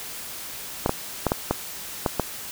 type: clicks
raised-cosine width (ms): 1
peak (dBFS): -6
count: 7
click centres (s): 0.861 / 0.894 / 1.267 / 1.319 / 1.51 / 2.062 / 2.197
effects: white hiss -36 dBFS RMS until 2.51 s